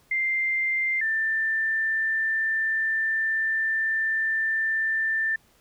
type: tone pair in turn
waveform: sine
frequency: 2093 / 1780.7 Hz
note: C7 / A6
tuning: 0 / +20 cents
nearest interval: minor third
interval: 280 cents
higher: first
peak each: -22 dBFS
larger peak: neither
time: 0.11-1.01 / 1.01-5.36 s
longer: second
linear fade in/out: 5 ms
effects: pink hiss -61 dBFS RMS until 5.6 s